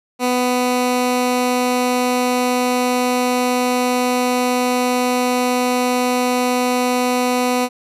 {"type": "tone", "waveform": "15% pulse", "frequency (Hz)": 249, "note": "B3", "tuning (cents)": 14, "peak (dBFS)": -9, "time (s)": [0.19, 7.69], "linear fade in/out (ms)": 50, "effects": ["resampled to 32000 Hz"]}